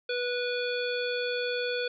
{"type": "harmonic tone", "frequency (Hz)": 490.5, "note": "B4", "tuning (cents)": -12, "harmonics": [1, 3, 5, 7, 9], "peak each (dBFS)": [-30, -35, -37, -38, -40], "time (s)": [0.09, 1.88], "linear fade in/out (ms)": 5, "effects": []}